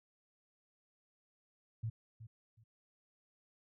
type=tone with echo; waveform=sine; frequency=112.3 Hz; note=A2; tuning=36 cents sharp; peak=-35 dBFS; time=1.83-1.9 s; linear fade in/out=10 ms; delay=370 ms; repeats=2; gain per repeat=-13 dB; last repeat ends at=2.64 s; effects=none